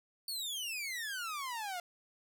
sawtooth exponential sweep, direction down, 4543 to 690 Hz, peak -34 dBFS, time 0.28-1.8 s, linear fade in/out 2 ms, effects none

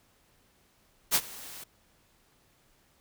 white noise with ADSR envelope, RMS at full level -22 dBFS, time 1.11-1.64 s, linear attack 38 ms, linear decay 56 ms, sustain -22 dB, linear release 6 ms, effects pink hiss -66 dBFS RMS until 3 s

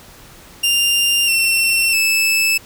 sawtooth tone with pitch steps, 2794 / 2708 / 2625 Hz, F7 / E7 / E7, 0 / +46 / -8 cents, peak -10 dBFS, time 0.63-2.58 s, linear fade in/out 10 ms, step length 650 ms, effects pink hiss -42 dBFS RMS until 2.65 s

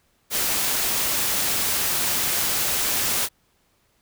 white noise, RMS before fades -23 dBFS, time 0.3-3.29 s, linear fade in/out 50 ms, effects pink hiss -65 dBFS RMS until 4.01 s

